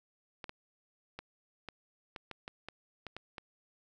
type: clicks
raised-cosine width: 0.3 ms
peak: -26 dBFS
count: 11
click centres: 0.442 / 0.494 / 1.19 / 1.687 / 2.162 / 2.313 / 2.479 / 2.686 / 3.067 / 3.166 / 3.382 s
effects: none